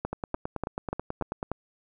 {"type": "two click trains", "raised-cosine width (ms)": 1, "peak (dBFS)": [-15, -17], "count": [6, 13], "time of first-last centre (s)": [[0.05, 1.516], [0.13, 1.429]], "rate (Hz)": [3.41, 9.24], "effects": []}